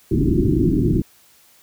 white low-pass noise, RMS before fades -17 dBFS, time 0.11-1.02 s, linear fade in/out 5 ms, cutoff 380 Hz, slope 96 dB/octave, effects white hiss -53 dBFS RMS until 1.62 s

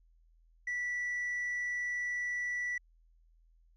triangle tone with tanh clipping, 1959 Hz, B6, 15 cents flat, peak -33 dBFS, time 0.67-2.78 s, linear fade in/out 5 ms, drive 6 dB, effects added 41 Hz sine -62 dBFS peak until 3.76 s

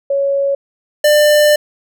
sine / square tone pair in turn, 556 / 596.3 Hz, C#5 / D5, +5 / +26 cents, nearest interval minor second, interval 121 cents, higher second, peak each -12 / -8 dBFS, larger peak second, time 0.1-0.55 / 1.04-1.56 s, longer second, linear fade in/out 5 ms, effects none

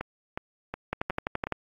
two click trains, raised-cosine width 0.5 ms, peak -17 / -13 dBFS, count 5 / 8, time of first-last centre 0.01-1.47 / 0.93-1.523 s, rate 2.74 / 11.8 Hz, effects AAC 32 kbps

